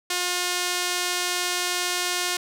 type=tone with band-pass filter; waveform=sawtooth; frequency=357.4 Hz; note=F4; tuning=40 cents sharp; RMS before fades=-26 dBFS; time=0.1-2.37 s; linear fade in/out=5 ms; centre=5900 Hz; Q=0.57; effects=none